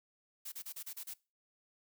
blue noise bursts, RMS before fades -44 dBFS, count 7, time 0.45-1.139 s, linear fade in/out 10 ms, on 71 ms, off 32 ms, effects noise-tail reverb RT60 0.3 s tail -22 dB re dry

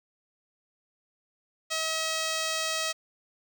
5% pulse tone with notch filter, 640 Hz, D#5, 49 cents sharp, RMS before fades -30 dBFS, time 1.7-2.93 s, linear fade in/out 20 ms, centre 12000 Hz, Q 1.1, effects none

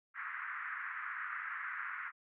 pink band-pass noise, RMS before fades -42 dBFS, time 0.14-2.12 s, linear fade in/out 50 ms, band 1200 to 2000 Hz, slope 48 dB/octave, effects none

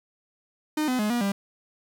45% pulse tone with pitch steps, 305.9 / 253.5 / 210.9 / 240.3 / 198.6 Hz, D#4 / B3 / G#3 / B3 / G3, -29 / +45 / +27 / -47 / +23 cents, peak -23 dBFS, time 0.77-1.32 s, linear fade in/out 5 ms, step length 110 ms, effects 10-bit

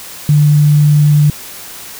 sine tone, 148.2 Hz, D3, 16 cents sharp, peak -5 dBFS, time 0.29-1.3 s, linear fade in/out 2 ms, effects white hiss -30 dBFS RMS until 1.99 s

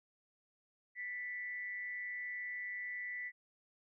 sine tone with amplitude modulation, 1975.5 Hz, B6, in tune, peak -37 dBFS, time 0.95-3.32 s, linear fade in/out 50 ms, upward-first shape sine, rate 201 Hz, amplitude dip 55%, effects none

